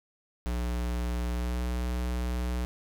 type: tone with pitch glide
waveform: square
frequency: 60 to 61.08 Hz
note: B1 to B1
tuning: -49 to -18 cents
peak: -29 dBFS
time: 0.46-2.65 s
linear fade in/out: 0 ms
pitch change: +31 cents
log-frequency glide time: 1.34-1.68 s
effects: none